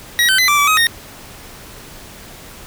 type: tone with pitch steps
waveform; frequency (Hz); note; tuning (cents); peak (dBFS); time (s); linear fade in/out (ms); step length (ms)
25% pulse; 1906 / 1536 / 2023 / 1170 / 1152 / 1263 / 1852; A#6 / G6 / B6 / D6 / D6 / D#6 / A#6; +38 / -36 / +41 / -7 / -34 / +26 / -12; -7; 0.19-0.869; 0; 97
effects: pink hiss -37 dBFS RMS until 2.66 s